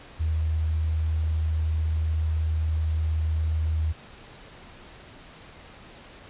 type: tone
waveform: sine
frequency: 79 Hz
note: D#2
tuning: 27 cents sharp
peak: -22 dBFS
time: 0.19-3.93 s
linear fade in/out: 20 ms
effects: pink hiss -47 dBFS RMS until 6.29 s + resampled to 8000 Hz